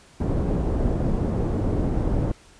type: low-pass noise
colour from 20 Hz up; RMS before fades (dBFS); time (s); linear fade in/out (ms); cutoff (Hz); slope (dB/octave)
pink; -23; 0.2-2.32; 5; 450; 12
effects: pink hiss -52 dBFS RMS until 2.59 s + resampled to 22050 Hz